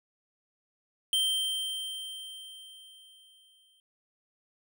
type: tone with exponential decay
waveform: square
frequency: 3136 Hz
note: G7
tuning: in tune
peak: -24 dBFS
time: 1.13-3.8 s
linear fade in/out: 1 ms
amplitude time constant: 580 ms
effects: none